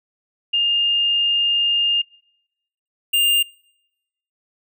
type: tone pair in turn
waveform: sine / square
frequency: 2819 / 2805 Hz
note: F7 / F7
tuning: +16 / +7 cents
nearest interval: unison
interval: 9 cents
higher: first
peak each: -15 dBFS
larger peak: neither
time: 0.53-2.02 / 3.13-3.43 s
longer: first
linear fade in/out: 10 ms
effects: noise-tail reverb RT60 0.9 s tail -26 dB re dry